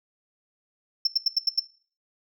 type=tone bursts; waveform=sine; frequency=5360 Hz; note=E8; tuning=28 cents sharp; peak=-15 dBFS; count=6; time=1.05-1.597 s; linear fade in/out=5 ms; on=22 ms; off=83 ms; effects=noise-tail reverb RT60 0.4 s tail -19 dB re dry + tanh soft clip ceiling -16 dBFS